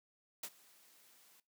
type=noise with ADSR envelope; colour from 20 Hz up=white; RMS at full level=-41 dBFS; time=0.43-1.4 s; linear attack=5 ms; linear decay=56 ms; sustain=-24 dB; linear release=3 ms; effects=noise-tail reverb RT60 0.2 s tail -18 dB re dry + high-pass 200 Hz 12 dB/octave